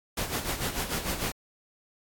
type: noise with tremolo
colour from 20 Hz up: pink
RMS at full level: -29 dBFS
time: 0.17-1.32 s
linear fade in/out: 5 ms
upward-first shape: sine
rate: 6.7 Hz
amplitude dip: 65%
effects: AAC 64 kbps